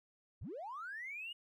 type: linear sweep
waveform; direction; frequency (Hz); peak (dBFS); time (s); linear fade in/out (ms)
triangle; up; 48.35 to 2917; -39; 0.41-1.33; 10
effects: tanh soft clip ceiling -40 dBFS